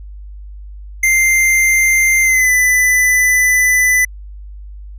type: tone with pitch glide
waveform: square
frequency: 2093 to 1997.3 Hz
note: C7 to B6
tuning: 0 to +19 cents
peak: -10 dBFS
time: 1.03-4.05 s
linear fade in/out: 5 ms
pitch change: -81 cents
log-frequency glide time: 2.22-2.51 s
effects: added 50 Hz sine -29 dBFS peak until 4.98 s